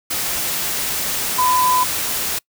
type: tone in noise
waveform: sine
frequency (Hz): 1005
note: B5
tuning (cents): +30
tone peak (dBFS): -14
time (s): 1.38-1.84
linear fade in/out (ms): 10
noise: white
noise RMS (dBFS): -22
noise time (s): 0.1-2.39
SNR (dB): +5
effects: noise-tail reverb RT60 0.1 s tail -25 dB re dry

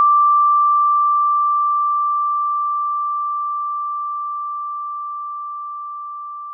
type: tone with level ramp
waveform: sine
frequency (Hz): 1174.7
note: D6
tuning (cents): 0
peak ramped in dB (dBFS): -9 to -28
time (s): 0-6.53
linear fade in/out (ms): 0
effects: none

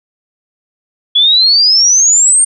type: exponential sweep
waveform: sine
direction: up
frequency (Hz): 3361 to 8840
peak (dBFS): -5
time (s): 1.15-2.45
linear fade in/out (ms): 10
effects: none

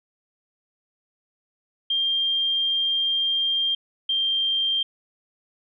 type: tone pair in turn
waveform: sine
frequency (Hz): 3193 / 3175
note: G7 / G7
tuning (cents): +31 / +21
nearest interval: unison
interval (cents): 10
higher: first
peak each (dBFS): -20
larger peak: neither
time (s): 1.9-3.75 / 4.09-4.83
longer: first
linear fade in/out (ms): 5
effects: none

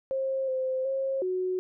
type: tone with pitch steps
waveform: sine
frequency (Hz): 533 / 520 / 537 / 368.8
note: C5 / C5 / C5 / F#4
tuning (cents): +32 / -11 / +45 / -6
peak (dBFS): -26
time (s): 0.11-1.59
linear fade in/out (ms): 0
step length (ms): 370
effects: none

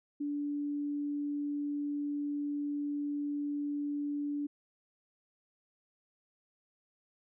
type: tone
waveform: sine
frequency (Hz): 290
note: D4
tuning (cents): -22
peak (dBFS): -32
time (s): 0.2-4.47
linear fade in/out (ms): 10
effects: none

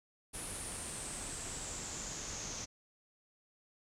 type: noise with low-pass filter sweep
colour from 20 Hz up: pink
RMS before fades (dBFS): -43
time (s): 0.33-2.66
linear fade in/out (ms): 20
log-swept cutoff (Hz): 10000 to 6200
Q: 7
effects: none

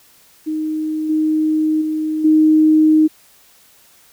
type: tone with level steps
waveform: sine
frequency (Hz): 311.1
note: D#4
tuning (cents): 0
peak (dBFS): -18 / -13 / -17 / -8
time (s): 0.46-3.08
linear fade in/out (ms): 20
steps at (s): 1.09 / 1.81 / 2.24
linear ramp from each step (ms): 10
effects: white hiss -50 dBFS RMS until 4.12 s

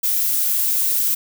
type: noise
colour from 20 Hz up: violet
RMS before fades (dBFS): -19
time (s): 0.03-1.15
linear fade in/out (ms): 10
effects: none

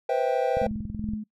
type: chord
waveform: triangle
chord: C major seventh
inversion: third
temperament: just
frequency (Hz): 490.5 / 523.3 / 654.1 / 784.9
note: B4 / C5 / E5 / G5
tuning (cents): -12 / 0 / -14 / +2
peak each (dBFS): -25 / -25 / -27 / -26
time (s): 0.09-0.67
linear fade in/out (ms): 5
type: click train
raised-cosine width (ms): 5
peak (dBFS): -22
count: 13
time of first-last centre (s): 0.57-1.136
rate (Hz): 21.2
type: tone with tremolo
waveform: sine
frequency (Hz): 213.6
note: G#3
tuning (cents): +49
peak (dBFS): -28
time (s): 0.61-1.24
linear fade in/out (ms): 10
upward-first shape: sine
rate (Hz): 2.5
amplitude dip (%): 65
effects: noise-tail reverb RT60 0.1 s tail -22 dB re dry

